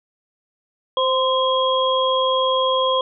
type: tone cluster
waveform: sine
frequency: 522 / 1035 / 3283 Hz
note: C5 / C6 / G#7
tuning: -4 / -19 / -21 cents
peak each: -19 / -20 / -23 dBFS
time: 0.97-3.01 s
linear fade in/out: 2 ms
effects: none